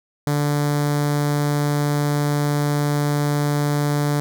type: tone with notch filter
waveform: sawtooth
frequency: 146.1 Hz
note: D3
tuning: 9 cents flat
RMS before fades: -20 dBFS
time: 0.27-4.2 s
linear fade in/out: 0 ms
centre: 2700 Hz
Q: 1.6
effects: none